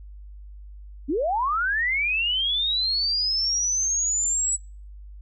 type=linear sweep; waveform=sine; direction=up; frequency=246.9 to 7890 Hz; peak=-21 dBFS; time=1.08-4.57 s; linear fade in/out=20 ms; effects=noise-tail reverb RT60 0.4 s tail -25 dB re dry + added 50 Hz sine -39 dBFS peak until 5.21 s